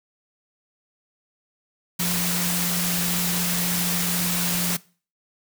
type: tone in noise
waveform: sine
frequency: 175.9 Hz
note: F3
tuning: 13 cents sharp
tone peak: -26 dBFS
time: 1.99-4.77 s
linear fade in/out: 10 ms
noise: white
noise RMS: -25 dBFS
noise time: 1.99-4.77 s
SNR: -4 dB
effects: noise-tail reverb RT60 0.4 s tail -22 dB re dry